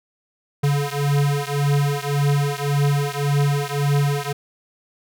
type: beating tone pair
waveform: square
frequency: 142.1 / 143.9 Hz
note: C#3 / D3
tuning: +43 / -35 cents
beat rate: 1.8 Hz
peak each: -21 / -22 dBFS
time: 0.63-4.33 s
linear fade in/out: 10 ms
effects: none